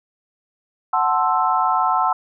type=chord; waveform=sine; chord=F# half-diminished seventh; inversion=none; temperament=equal; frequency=740 / 880 / 1046.5 / 1318.5 Hz; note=F#5 / A5 / C6 / E6; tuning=0 / 0 / 0 / 0 cents; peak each=-21 dBFS; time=0.93-2.13 s; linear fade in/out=5 ms; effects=none